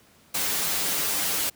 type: noise with comb filter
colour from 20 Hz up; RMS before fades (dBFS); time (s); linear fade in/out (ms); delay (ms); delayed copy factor
white; -26; 0.34-1.5; 10; 8.2; -0.8
effects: pink hiss -57 dBFS RMS until 1.55 s + high-pass 80 Hz 12 dB/octave